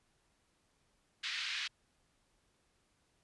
white band-pass noise, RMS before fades -39 dBFS, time 1.23-1.68 s, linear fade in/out 10 ms, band 1600 to 4200 Hz, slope 24 dB/octave, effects pink hiss -75 dBFS RMS until 3.23 s + resampled to 24000 Hz

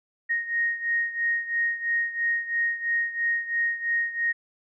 sine beating tone pair, 1864.7 / 1867.7 Hz, A#6 / A#6, 0 / +3 cents, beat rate 3 Hz, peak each -25 / -29 dBFS, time 0.29-4.33 s, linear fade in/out 20 ms, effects none

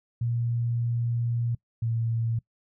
sine tone pair in turn, 118.2 / 114.84 Hz, A#2 / A#2, +24 / -25 cents, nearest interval unison, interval 49 cents, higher first, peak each -24 dBFS, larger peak neither, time 0.21-1.55 / 1.82-2.39 s, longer first, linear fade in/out 5 ms, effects noise-tail reverb RT60 0.1 s tail -23 dB re dry

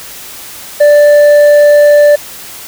sine tone with hard clipping, 587.3 Hz, D5, in tune, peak -3 dBFS, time 0.8-2.16 s, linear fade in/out 10 ms, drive 4 dB, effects white hiss -28 dBFS RMS until 2.67 s

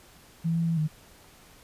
sine tone with pitch steps, 165.3 / 166.9 / 165.7 / 154.4 Hz, E3 / E3 / E3 / D#3, +5 / +22 / +9 / -13 cents, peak -23 dBFS, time 0.44-0.88 s, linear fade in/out 20 ms, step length 110 ms, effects pink hiss -54 dBFS RMS until 1.63 s + resampled to 32000 Hz

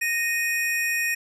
square tone pair together, 1858.2 / 2489 Hz, A#6 / D#7, -6 / 0 cents, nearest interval perfect fourth, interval 506 cents, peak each -26 dBFS, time 0.01-1.15 s, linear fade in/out 10 ms, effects resampled to 32000 Hz

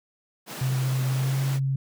pink high-pass noise, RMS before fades -37 dBFS, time 0.46-1.6 s, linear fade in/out 50 ms, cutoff 130 Hz, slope 96 dB/octave
sine tone with pitch glide, 130.5 to 135.18 Hz, C3 to C#3, -4 to -43 cents, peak -22 dBFS, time 0.61-1.76 s, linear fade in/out 5 ms, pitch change +61 cents, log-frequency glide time 1.12-1.39 s
effects none

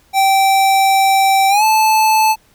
square tone with pitch glide, 777 to 872.2 Hz, G5 to A5, -16 to -15 cents, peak -10 dBFS, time 0.13-2.36 s, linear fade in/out 50 ms, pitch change +201 cents, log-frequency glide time 1.49-1.64 s, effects pink hiss -53 dBFS RMS until 2.54 s

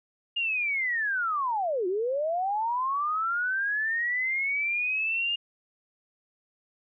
sine linear two-way sweep, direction down then up, 2843 to 349.2 to 2843 Hz, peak -25 dBFS, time 0.36-5.36 s, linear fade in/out 10 ms, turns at 1.87 s, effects none

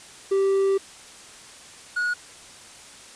triangle tone pair in turn, 390 / 1452.6 Hz, G4 / F#6, -9 / -32 cents, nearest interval octave + major seventh, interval 2277 cents, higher second, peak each -16 / -20 dBFS, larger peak first, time 0.31-0.78 / 1.96-2.14 s, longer first, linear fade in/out 10 ms, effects white hiss -45 dBFS RMS until 3.15 s + resampled to 22050 Hz

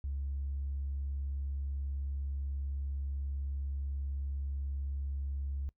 triangle tone with tanh clipping, 69.3 Hz, C#2, in tune, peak -34 dBFS, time 0.04-5.69 s, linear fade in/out 0 ms, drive 5 dB, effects noise-tail reverb RT60 0.1 s tail -21 dB re dry

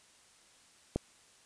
click, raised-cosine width 2 ms, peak -17 dBFS, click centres 0.96 s, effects white hiss -62 dBFS RMS until 1.45 s + resampled to 22050 Hz

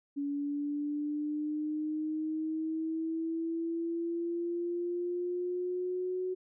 sine linear sweep, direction up, 283.1 to 370 Hz, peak -31 dBFS, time 0.16-6.35 s, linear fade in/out 20 ms, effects none

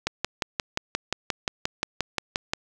click train, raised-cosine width 0.2 ms, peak -7 dBFS, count 15, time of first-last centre 0.07-2.535 s, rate 5.68 Hz, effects none

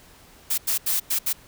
blue noise bursts at uneven times, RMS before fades -23 dBFS, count 5, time 0.5-0.58 / 0.67-0.78 / 0.86-1 / 1.1-1.19 / 1.26-1.33 s, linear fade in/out 10 ms, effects pink hiss -51 dBFS RMS until 1.47 s

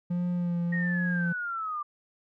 triangle tone with vibrato, 174.61 Hz, F3, in tune, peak -24 dBFS, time 0.1-1.33 s, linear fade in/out 10 ms, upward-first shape sine, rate 1.4 Hz, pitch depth 25 cents each way
sine linear sweep, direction down, 1878 to 1174.7 Hz, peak -30 dBFS, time 0.72-1.83 s, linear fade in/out 10 ms
effects none

